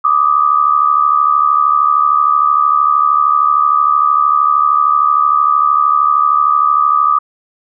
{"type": "tone pair together", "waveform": "sine", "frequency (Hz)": [1174.7, 1247.8], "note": ["D6", "D#6"], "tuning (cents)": [0, 5], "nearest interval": "minor second", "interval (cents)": 105, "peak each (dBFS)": -11, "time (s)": [0.04, 7.19], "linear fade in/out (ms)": 10, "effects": []}